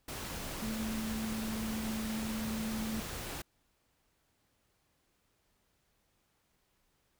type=tone in noise; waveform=sine; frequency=220 Hz; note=A3; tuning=in tune; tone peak=-35 dBFS; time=0.62-3 s; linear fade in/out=5 ms; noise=pink; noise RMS=-41 dBFS; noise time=0.08-3.42 s; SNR=+3 dB; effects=pink hiss -75 dBFS RMS until 7.19 s